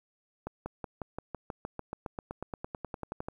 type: accelerating click train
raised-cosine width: 1 ms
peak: -22 dBFS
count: 23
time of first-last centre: 0.47-3.285 s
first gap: 190 ms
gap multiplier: 0.96
effects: 10-bit